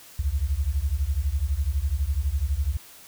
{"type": "beating tone pair", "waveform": "sine", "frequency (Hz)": [64.5, 76.5], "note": ["C2", "D#2"], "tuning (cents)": [-24, -29], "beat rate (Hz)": 12, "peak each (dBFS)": -25, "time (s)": [0.19, 2.77], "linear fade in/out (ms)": 5, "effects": ["white hiss -48 dBFS RMS until 3.07 s"]}